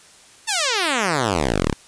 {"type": "exponential sweep", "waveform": "5% pulse", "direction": "down", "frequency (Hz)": [926, 31.29], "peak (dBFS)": -7, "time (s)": [0.47, 1.74], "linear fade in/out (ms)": 20, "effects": ["white hiss -48 dBFS RMS until 1.87 s", "resampled to 22050 Hz"]}